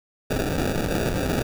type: noise with sample-and-hold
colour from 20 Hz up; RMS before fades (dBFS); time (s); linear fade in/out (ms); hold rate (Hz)
white; -24; 0.3-1.43; 10; 1050
effects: none